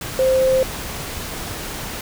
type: tone in noise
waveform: sine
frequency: 523 Hz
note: C5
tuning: 1 cent flat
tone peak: -13 dBFS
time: 0.19-0.63 s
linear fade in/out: 2 ms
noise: pink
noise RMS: -29 dBFS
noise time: 0.01-2.01 s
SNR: +13 dB
effects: none